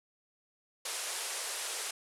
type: band-pass noise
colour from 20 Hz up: white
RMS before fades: -38 dBFS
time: 0.85-1.91 s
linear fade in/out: 5 ms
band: 380 to 11000 Hz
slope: 48 dB/octave
effects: none